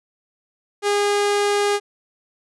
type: tone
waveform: sawtooth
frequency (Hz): 408.6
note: G#4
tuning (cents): -28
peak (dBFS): -13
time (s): 0.82-1.8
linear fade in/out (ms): 50
effects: resampled to 24000 Hz